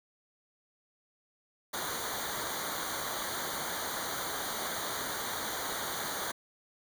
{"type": "noise with comb filter", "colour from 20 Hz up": "pink", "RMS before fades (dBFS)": -36, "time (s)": [1.73, 6.32], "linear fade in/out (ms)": 10, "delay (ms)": 0.38, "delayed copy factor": -0.95, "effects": []}